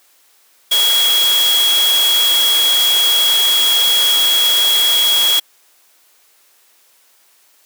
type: tone in noise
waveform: sine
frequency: 3322 Hz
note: G#7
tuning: in tune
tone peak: -11 dBFS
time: 0.71-5.4 s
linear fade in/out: 10 ms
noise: white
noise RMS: -19 dBFS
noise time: 0.71-5.4 s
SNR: +5 dB
effects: white hiss -53 dBFS RMS until 7.65 s + high-pass 400 Hz 12 dB/octave